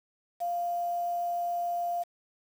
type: tone with quantisation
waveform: sine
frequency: 697 Hz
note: F5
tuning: 4 cents flat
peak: -28 dBFS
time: 0.4-2.04 s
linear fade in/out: 20 ms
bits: 8
effects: none